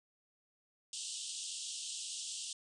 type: band-pass noise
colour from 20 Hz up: white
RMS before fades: -43 dBFS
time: 0.93-2.53 s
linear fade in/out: 2 ms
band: 2800 to 9100 Hz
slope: 96 dB/octave
effects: none

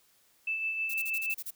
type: tone with tremolo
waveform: sine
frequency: 2637 Hz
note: E7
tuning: in tune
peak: -28 dBFS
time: 0.47-1.34 s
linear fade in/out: 5 ms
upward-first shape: sine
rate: 6.3 Hz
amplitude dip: 40%
type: noise bursts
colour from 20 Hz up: violet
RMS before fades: -38 dBFS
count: 8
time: 0.89-1.509 s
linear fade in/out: 10 ms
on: 52 ms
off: 29 ms
effects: white hiss -66 dBFS RMS until 1.55 s

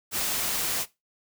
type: noise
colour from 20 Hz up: white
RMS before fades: -28 dBFS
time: 0.11-0.86 s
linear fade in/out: 50 ms
effects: noise-tail reverb RT60 0.2 s tail -17 dB re dry

